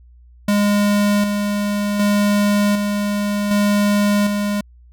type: tone with tremolo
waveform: square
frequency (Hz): 205.1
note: G#3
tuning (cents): -21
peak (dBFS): -14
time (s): 0.48-4.61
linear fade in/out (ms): 5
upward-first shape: square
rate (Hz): 0.66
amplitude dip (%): 40
effects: added 60 Hz sine -43 dBFS peak until 4.92 s